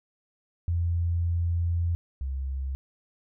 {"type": "tone pair in turn", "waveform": "sine", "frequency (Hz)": [85.4, 67.14], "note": ["F2", "C2"], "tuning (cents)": [-38, 45], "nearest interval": "major third", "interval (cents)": 417, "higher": "first", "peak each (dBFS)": [-23, -28], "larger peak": "first", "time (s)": [[0.68, 1.95], [2.21, 2.75]], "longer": "first", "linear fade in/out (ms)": 0, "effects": []}